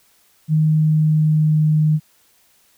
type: tone with pitch glide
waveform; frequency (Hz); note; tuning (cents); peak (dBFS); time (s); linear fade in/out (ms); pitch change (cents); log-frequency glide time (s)
sine; 155.56 to 154.04; D#3 to D#3; 0 to -17; -12; 0.48-2; 50; -17; 0.64-1.62
effects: white hiss -57 dBFS RMS until 2.77 s